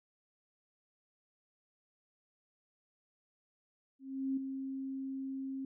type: tone with ADSR envelope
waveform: sine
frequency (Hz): 267.9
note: C4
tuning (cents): +41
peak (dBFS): -30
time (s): 3.99-5.65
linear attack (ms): 380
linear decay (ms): 7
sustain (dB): -7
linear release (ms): 3
effects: none